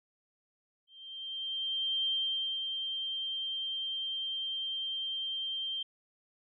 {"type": "tone with ADSR envelope", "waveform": "sine", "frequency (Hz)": 3155, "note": "G7", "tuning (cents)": 10, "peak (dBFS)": -28, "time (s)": [0.87, 5.83], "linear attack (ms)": 1200, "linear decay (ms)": 540, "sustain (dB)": -5, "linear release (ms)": 6, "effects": []}